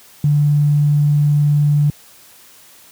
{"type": "tone with tanh clipping", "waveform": "triangle", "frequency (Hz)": 146.83, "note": "D3", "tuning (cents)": 0, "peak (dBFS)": -10, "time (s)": [0.24, 1.9], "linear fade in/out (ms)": 2, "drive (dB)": 3, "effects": ["white hiss -45 dBFS RMS until 2.91 s", "high-pass 60 Hz 12 dB/octave"]}